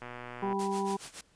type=click train; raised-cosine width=0.5 ms; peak=-27 dBFS; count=63; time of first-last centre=0.02-0.528 s; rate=122 Hz
type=harmonic tone; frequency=196.4 Hz; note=G3; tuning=4 cents sharp; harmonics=1 / 2 / 4 / 5; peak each=-34 / -33 / -36 / -35 dBFS; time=0.42-0.97 s; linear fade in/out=10 ms
type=noise with tremolo; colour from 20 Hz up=white; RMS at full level=-41 dBFS; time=0.59-1.21 s; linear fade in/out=2 ms; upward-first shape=sine; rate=7.1 Hz; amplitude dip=85%
effects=pink hiss -66 dBFS RMS until 1.35 s + resampled to 22050 Hz